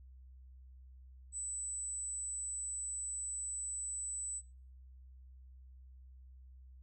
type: tone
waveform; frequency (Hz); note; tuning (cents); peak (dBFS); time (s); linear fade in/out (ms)
sine; 7980; B8; +17; -38; 1.32-4.42; 50
effects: noise-tail reverb RT60 0.4 s tail -26 dB re dry + added 64 Hz sine -53 dBFS peak until 6.82 s